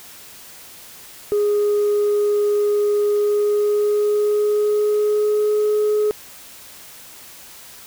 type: tone with pitch glide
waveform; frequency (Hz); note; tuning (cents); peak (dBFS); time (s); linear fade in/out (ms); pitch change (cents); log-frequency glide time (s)
sine; 413.9 to 422.6; G#4 to G#4; -6 to +30; -13; 1.32-6.11; 0; +36; 3.07-5.68
effects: tanh soft clip ceiling -13 dBFS + white hiss -41 dBFS RMS until 7.86 s